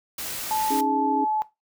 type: noise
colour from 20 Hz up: white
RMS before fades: -32 dBFS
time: 0.18-0.81 s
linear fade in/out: 5 ms
type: tone with pitch glide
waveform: sine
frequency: 870 to 861 Hz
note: A5 to A5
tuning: -20 to -38 cents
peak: -22 dBFS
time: 0.51-1.42 s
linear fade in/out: 0 ms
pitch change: -18 cents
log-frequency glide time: 1.05-1.27 s
type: chord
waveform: sine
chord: C# suspended second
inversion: none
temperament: equal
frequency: 277.2 / 311.1 / 415.3 Hz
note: C#4 / D#4 / G#4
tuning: 0 / 0 / 0 cents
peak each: -25 / -30 / -30 dBFS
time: 0.7-1.25 s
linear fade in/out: 10 ms
effects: noise-tail reverb RT60 0.2 s tail -17 dB re dry